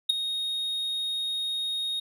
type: tone with ADSR envelope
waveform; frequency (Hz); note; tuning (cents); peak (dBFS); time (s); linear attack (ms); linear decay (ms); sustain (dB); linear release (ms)
triangle; 3729; A#7; 0; -14; 0.09-2; 9; 10; -12; 7
effects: none